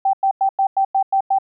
sine tone bursts, 778 Hz, G5, 13 cents flat, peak -13 dBFS, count 8, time 0.05-1.386 s, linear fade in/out 5 ms, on 83 ms, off 96 ms, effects none

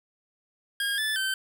25% pulse tone with pitch steps, 1626 / 1744 / 1546 Hz, G#6 / A6 / G6, -37 / -16 / -24 cents, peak -22 dBFS, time 0.8-1.34 s, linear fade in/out 2 ms, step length 180 ms, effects none

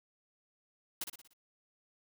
white noise with echo, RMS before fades -37 dBFS, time 1.01-1.04 s, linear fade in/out 5 ms, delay 59 ms, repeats 5, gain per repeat -6 dB, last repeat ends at 1.335 s, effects none

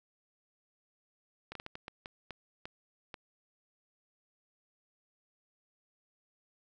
slowing click train, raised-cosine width 0.3 ms, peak -26 dBFS, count 10, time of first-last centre 1.52-3.142 s, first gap 33 ms, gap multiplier 1.4, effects none

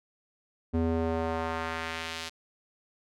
square tone with band-pass filter sweep, 81.8 Hz, E2, 13 cents flat, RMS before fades -31 dBFS, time 0.73-2.3 s, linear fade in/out 20 ms, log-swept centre 260 to 4300 Hz, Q 1, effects none

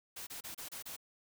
white noise bursts, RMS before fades -45 dBFS, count 6, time 0.16-0.965 s, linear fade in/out 10 ms, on 110 ms, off 29 ms, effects none

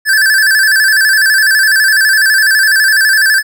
square tone with vibrato, 1645 Hz, G#6, 17 cents flat, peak -7 dBFS, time 0.05-3.43 s, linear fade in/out 50 ms, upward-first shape square, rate 12 Hz, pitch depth 86 cents each way, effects none

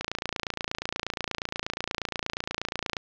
click train, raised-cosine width 0.2 ms, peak -11 dBFS, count 85, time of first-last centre 0.01-2.968 s, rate 28.4 Hz, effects low-pass 5000 Hz 12 dB/octave + 8-bit

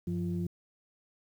sine tone cluster, 95.8 / 174.7 / 346.5 Hz, G2 / F3 / F4, -39 / +1 / -14 cents, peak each -36 / -31 / -39 dBFS, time 0.07-0.47 s, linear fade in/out 5 ms, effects tanh soft clip ceiling -22 dBFS + 10-bit

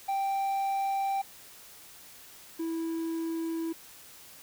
triangle tone pair in turn, 784 / 328.3 Hz, G5 / E4, 0 / -7 cents, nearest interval octave + minor third, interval 1507 cents, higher first, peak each -25 / -28 dBFS, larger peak first, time 0.08-1.22 / 2.59-3.73 s, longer neither, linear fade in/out 10 ms, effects white hiss -51 dBFS RMS until 4.42 s

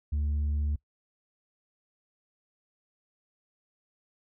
sine tone, 73.7 Hz, D2, 7 cents sharp, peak -23 dBFS, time 0.12-0.76 s, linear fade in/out 10 ms, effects noise-tail reverb RT60 0.1 s tail -22 dB re dry + tanh soft clip ceiling -25 dBFS

